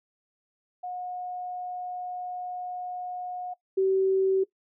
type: tone pair in turn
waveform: sine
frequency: 724 / 382.8 Hz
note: F#5 / G4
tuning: -38 / -41 cents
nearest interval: major seventh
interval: 1103 cents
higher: first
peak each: -32 / -20 dBFS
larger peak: second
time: 0.83-3.54 / 3.77-4.44 s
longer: first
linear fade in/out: 10 ms
effects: noise-tail reverb RT60 0.1 s tail -19 dB re dry